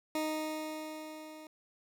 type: tone with level ramp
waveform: 20% pulse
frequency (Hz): 310.5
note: D#4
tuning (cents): -3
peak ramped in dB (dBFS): -26 to -43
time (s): 0.15-1.47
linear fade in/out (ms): 2
effects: none